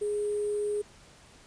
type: tone with sample-and-hold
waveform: sine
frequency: 415.3 Hz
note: G#4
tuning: in tune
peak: -27 dBFS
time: 0.01-0.82 s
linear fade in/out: 10 ms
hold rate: 8820 Hz
effects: pink hiss -55 dBFS RMS until 1.46 s + resampled to 22050 Hz